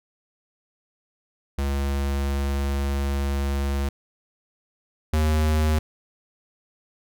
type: tone pair in turn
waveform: square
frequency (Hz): 69.6 / 77.34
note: C#2 / D#2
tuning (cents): +8 / -10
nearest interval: major second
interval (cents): 182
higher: second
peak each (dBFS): -23 / -19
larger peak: second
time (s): 1.58-3.89 / 5.13-5.79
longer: first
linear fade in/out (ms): 5
effects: none